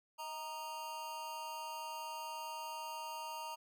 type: tone with amplitude modulation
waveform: square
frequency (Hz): 932.3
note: A#5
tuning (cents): 0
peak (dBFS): -39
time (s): 0.18-3.56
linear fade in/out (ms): 20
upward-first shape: sine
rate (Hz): 298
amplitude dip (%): 80
effects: none